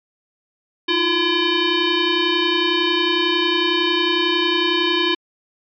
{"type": "tone with frequency modulation", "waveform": "sine", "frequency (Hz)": 1698, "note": "G#6", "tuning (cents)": 38, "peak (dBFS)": -15, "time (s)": [0.88, 5.15], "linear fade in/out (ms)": 10, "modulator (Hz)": 673, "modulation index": 3.1, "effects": ["MP3 96 kbps"]}